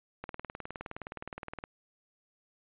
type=click train; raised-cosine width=0.5 ms; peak=-24 dBFS; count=28; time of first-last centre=0.24-1.639 s; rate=19.3 Hz; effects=resampled to 8000 Hz